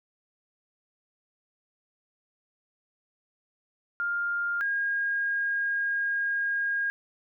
sine tone pair in turn, 1403 / 1626.1 Hz, F6 / G#6, +8 / -37 cents, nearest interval minor third, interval 255 cents, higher second, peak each -26 / -25 dBFS, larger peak second, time 4-4.61 / 4.61-6.9 s, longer second, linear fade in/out 0 ms, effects none

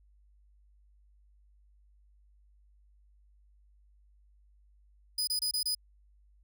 sawtooth tone bursts, 4978 Hz, D#8, in tune, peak -26 dBFS, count 5, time 5.18-5.749 s, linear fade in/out 5 ms, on 93 ms, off 26 ms, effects added 50 Hz sine -60 dBFS peak until 6.43 s

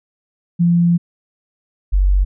sine tone pair in turn, 172 / 47.41 Hz, F3 / F#1, -26 / +43 cents, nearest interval octave + minor seventh, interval 2231 cents, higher first, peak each -10 dBFS, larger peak neither, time 0.59-0.98 / 1.92-2.25 s, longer first, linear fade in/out 20 ms, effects none

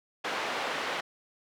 pink band-pass noise, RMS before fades -33 dBFS, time 0.24-1.01 s, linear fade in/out 10 ms, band 510 to 3100 Hz, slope 12 dB/octave, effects none

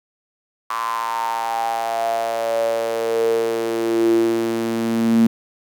sawtooth tone with high-pass filter sweep, 114.5 Hz, A#2, 31 cents flat, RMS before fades -20 dBFS, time 0.7-5.27 s, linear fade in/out 5 ms, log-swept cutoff 1100 to 230 Hz, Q 9.9, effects none

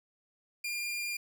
sawtooth tone, 2403 Hz, D7, 39 cents sharp, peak -30 dBFS, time 0.64-1.17 s, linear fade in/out 5 ms, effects none

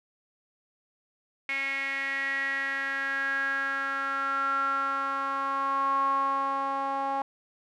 sawtooth tone with band-pass filter sweep, 273.4 Hz, C#4, 24 cents flat, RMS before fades -29 dBFS, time 1.49-7.22 s, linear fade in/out 2 ms, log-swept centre 2200 to 910 Hz, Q 9.3, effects none

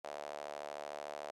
sawtooth tone with high-pass filter, 73.42 Hz, D2, in tune, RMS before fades -45 dBFS, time 0.04-1.31 s, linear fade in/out 5 ms, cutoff 630 Hz, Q 3.7, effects low-pass 9000 Hz 12 dB/octave

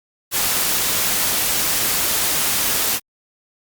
white noise, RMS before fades -19 dBFS, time 0.31-3 s, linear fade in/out 50 ms, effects Opus 48 kbps

